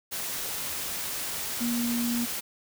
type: tone in noise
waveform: sine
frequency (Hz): 237.6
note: A#3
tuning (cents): +33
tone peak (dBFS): -26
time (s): 1.6-2.26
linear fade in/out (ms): 20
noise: white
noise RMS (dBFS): -33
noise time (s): 0.11-2.41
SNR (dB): +4
effects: none